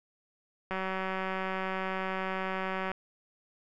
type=click train; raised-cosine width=0.5 ms; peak=-19 dBFS; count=418; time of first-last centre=0.71-2.916 s; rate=189 Hz; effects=none